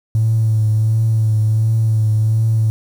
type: tone with vibrato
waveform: triangle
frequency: 110 Hz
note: A2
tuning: in tune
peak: -8 dBFS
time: 0.15-2.7 s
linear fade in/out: 0 ms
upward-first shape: triangle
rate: 1.4 Hz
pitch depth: 34 cents each way
effects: tanh soft clip ceiling -9 dBFS + 7-bit